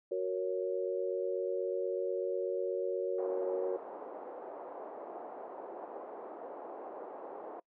sine chord, F# major, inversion none, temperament equal, 370 / 466.2 / 554.4 Hz, F#4 / A#4 / C#5, 0 / 0 / 0 cents, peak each -35 / -36 / -36 dBFS, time 0.11-3.77 s, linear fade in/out 10 ms
white band-pass noise, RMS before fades -45 dBFS, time 3.18-7.6 s, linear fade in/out 5 ms, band 350 to 800 Hz, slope 24 dB/octave
effects noise-tail reverb RT60 0.1 s tail -24 dB re dry

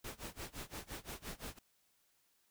pink noise with tremolo, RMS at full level -44 dBFS, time 0.04-1.59 s, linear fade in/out 5 ms, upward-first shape sine, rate 5.8 Hz, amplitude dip 95%, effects white hiss -75 dBFS RMS until 2.5 s

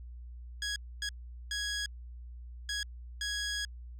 15% pulse tone bursts at uneven times, 1661.2 Hz, G#6, in tune, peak -26 dBFS, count 5, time 0.62-0.76 / 1.02-1.09 / 1.51-1.86 / 2.69-2.83 / 3.21-3.65 s, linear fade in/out 2 ms, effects added 60 Hz sine -43 dBFS peak until 3.99 s + low-pass 10000 Hz 12 dB/octave

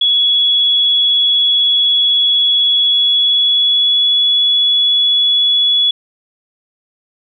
sine tone with pitch glide, 3371 to 3394 Hz, G#7 to G#7, +25 to +37 cents, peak -9 dBFS, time 0.01-5.91 s, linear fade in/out 5 ms, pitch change +12 cents, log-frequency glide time 2.8-4.13 s, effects none

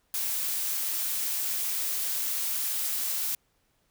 blue noise with amplitude modulation, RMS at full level -28 dBFS, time 0.14-3.35 s, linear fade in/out 2 ms, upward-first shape sine, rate 294 Hz, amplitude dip 40%, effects pink hiss -71 dBFS RMS until 3.9 s

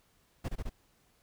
brown noise bursts, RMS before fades -35 dBFS, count 4, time 0.44-0.697 s, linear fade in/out 10 ms, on 47 ms, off 23 ms, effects pink hiss -69 dBFS RMS until 1.22 s

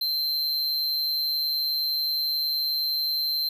square tone with amplitude modulation, 4116 Hz, C8, 29 cents flat, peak -22 dBFS, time 0.01-3.49 s, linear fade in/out 5 ms, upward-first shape sine, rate 151 Hz, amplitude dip 50%, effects none

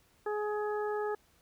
harmonic tone, 420 Hz, G#4, 19 cents sharp, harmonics 1 / 2 / 3 / 4, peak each -32 / -38 / -42 / -44 dBFS, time 0.26-1.15 s, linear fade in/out 5 ms, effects pink hiss -67 dBFS RMS until 1.41 s

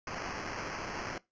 blue noise with sample-and-hold, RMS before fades -39 dBFS, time 0.07-1.18 s, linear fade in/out 2 ms, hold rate 3675 Hz, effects noise-tail reverb RT60 0.2 s tail -20 dB re dry + resampled to 16000 Hz

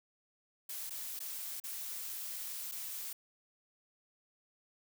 blue noise with dropouts, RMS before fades -42 dBFS, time 0.69-3.13 s, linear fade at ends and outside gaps 5 ms, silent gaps 0.897-0.905 / 1.192-1.202 / 1.601-1.638 / 2.715-2.719 s, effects none

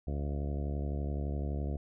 harmonic tone with a mistuned harmonic, 71.8 Hz, D2, 39 cents flat, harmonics 1 / 2 / 3 / 4 / 5 / 6 / 7 / 8 / 9 / 10, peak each -33 / -39 / -43 / -45 / -47 / -49 / -50 / -51 / -52 / -53 dBFS, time 0.07-1.77 s, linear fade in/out 5 ms, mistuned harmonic 10, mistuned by -43 cents, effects none

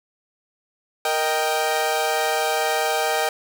sawtooth chord, Eb major, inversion second, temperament equal, 466.2 / 622.3 / 784 Hz, Bb4 / Eb5 / G5, 0 / 0 / 0 cents, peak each -22 / -21 / -19 dBFS, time 1.05-3.29 s, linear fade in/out 2 ms, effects none

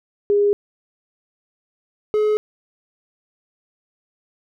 sine / triangle tone pair in turn, 408.6 / 425 Hz, G#4 / G#4, -28 / +40 cents, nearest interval minor second, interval 68 cents, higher second, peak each -13 dBFS, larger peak neither, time 0.3-0.53 / 2.14-2.37 s, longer neither, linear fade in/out 0 ms, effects none

